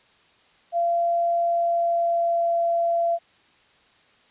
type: tone with pitch glide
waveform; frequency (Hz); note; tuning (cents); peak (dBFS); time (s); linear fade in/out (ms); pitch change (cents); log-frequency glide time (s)
sine; 685 to 679.9; F5 to F5; -34 to -47; -19; 0.72-3.19; 50; -13; 1.41-2.61
effects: white hiss -58 dBFS RMS until 4.3 s + resampled to 8000 Hz